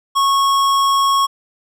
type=tone with tanh clipping; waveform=sine; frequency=1100 Hz; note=C#6; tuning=14 cents flat; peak=-14 dBFS; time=0.15-1.27 s; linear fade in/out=20 ms; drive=18 dB; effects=none